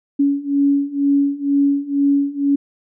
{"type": "beating tone pair", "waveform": "sine", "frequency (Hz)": [280.3, 282.4], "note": ["C#4", "C#4"], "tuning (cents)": [19, 32], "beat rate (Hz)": 2.1, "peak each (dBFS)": [-18, -16], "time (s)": [0.19, 2.56], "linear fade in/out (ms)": 10, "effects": []}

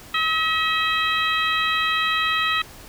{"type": "harmonic tone with a mistuned harmonic", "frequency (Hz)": 640, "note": "D#5", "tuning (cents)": 49, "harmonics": [2, 3, 4, 5, 6], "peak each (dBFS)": [-23, -25, -26, -27, -28], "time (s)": [0.14, 2.62], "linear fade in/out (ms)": 5, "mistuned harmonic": 6, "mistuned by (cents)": 27, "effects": ["pink hiss -43 dBFS RMS until 2.88 s"]}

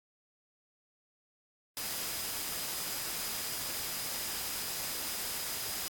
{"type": "tone in noise", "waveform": "sine", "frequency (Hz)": 4978, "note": "D#8", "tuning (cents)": 0, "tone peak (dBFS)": -45, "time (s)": [1.77, 5.88], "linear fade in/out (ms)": 0, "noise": "white", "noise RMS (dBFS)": -37, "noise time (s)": [1.77, 5.88], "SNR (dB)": -11, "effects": ["AAC 64 kbps"]}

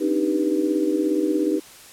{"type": "tone cluster", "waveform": "sine", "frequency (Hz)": [269.3, 294.4, 311.3, 391.6, 487.6], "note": ["C#4", "D4", "D#4", "G4", "B4"], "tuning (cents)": [-50, 4, 1, -2, -22], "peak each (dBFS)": [-30, -28, -21, -25, -28], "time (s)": [0, 1.6], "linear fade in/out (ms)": 20, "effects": ["white hiss -45 dBFS RMS until 1.92 s", "low-pass 12000 Hz 12 dB/octave"]}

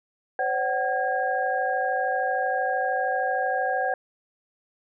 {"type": "tone cluster", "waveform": "sine", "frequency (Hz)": [517, 570, 755, 1629], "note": ["C5", "C#5", "F#5", "G#6"], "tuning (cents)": [-21, 48, 35, -34], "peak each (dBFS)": [-29, -32, -25, -29], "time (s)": [0.39, 3.94], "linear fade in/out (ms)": 2, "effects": []}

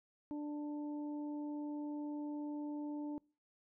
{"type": "harmonic tone", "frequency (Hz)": 295.3, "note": "D4", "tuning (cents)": 10, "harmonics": [1, 2, 3], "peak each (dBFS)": [-39, -53, -54], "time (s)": [0.31, 3.18], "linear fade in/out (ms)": 0, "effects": ["noise-tail reverb RT60 0.4 s tail -26 dB re dry"]}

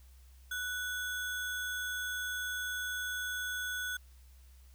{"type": "tone with sample-and-hold", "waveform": "sine", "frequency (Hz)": 1480, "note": "F#6", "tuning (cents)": 0, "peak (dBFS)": -34, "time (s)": [0.51, 3.97], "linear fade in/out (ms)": 5, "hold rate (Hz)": 4900, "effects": ["added 64 Hz sine -54 dBFS peak until 4.74 s", "white hiss -67 dBFS RMS until 4.74 s"]}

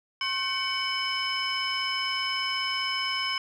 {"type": "tone cluster", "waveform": "sine", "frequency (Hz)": [1078, 1530, 2242, 3005, 5190], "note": ["C#6", "G6", "C#7", "F#7", "E8"], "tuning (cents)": [-49, -42, 19, 26, -28], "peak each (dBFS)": [-32, -37, -31, -30, -32], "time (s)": [0.21, 3.38], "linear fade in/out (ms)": 2, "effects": ["tanh soft clip ceiling -20 dBFS"]}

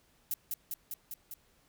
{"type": "noise with echo", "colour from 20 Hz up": "violet", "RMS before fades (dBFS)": -33, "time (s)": [0.31, 0.34], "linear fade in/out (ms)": 2, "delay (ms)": 200, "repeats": 5, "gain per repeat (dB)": -2, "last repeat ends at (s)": 1.34, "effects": ["pink hiss -68 dBFS RMS until 1.68 s"]}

